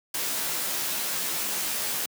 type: noise with comb filter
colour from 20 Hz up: white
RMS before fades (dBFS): -29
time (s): 0.14-2.06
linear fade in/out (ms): 5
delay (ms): 14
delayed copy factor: +0.9
effects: high-pass 150 Hz 12 dB/octave